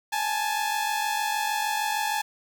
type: tone pair together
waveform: sawtooth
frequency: 830.6 / 877.1 Hz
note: G#5 / A5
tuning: 0 / -6 cents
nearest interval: minor second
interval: 94 cents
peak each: -24 dBFS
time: 0.12-2.22 s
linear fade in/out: 10 ms
effects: 8-bit